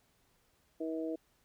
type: harmonic tone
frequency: 160.6 Hz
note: E3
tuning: 45 cents flat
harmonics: 2 / 3 / 4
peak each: -36 / -40 / -42 dBFS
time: 0.8-1.16 s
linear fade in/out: 10 ms
effects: pink hiss -72 dBFS RMS until 1.44 s